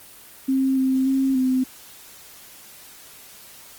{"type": "tone with pitch steps", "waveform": "sine", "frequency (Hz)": [266, 262.6, 267.6, 258], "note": ["C4", "C4", "C4", "C4"], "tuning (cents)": [29, 6, 39, -24], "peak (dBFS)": -17, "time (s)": [0.48, 1.64], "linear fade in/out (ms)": 10, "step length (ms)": 290, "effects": ["white hiss -45 dBFS RMS until 3.78 s", "Opus 24 kbps"]}